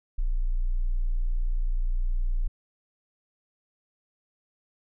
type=tone; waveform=sine; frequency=29.62 Hz; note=A#0; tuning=29 cents sharp; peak=-22 dBFS; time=0.18-2.48 s; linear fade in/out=10 ms; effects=none